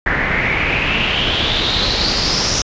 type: noise with low-pass filter sweep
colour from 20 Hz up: pink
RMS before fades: -17 dBFS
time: 0.06-2.62 s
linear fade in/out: 2 ms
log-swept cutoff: 1800 to 5800 Hz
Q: 5.9
effects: resampled to 16000 Hz